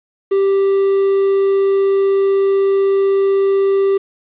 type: tone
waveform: triangle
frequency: 392 Hz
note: G4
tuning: in tune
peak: -9 dBFS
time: 0.31-3.98 s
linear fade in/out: 10 ms
effects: resampled to 8000 Hz + 7-bit